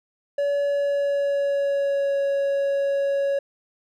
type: tone with pitch glide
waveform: triangle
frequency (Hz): 569 to 557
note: C#5 to C#5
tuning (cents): +45 to +8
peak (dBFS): -18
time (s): 0.38-3.39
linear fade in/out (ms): 5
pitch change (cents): -37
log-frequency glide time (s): 0.62-2.18
effects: none